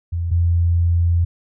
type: tone pair in turn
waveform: sine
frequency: 85.2 / 85.53 Hz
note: F2 / F2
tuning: -42 / -36 cents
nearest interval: unison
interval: 6 cents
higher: second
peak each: -19 / -13 dBFS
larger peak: second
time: 0.12-0.31 / 0.31-1.25 s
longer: second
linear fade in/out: 10 ms
effects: none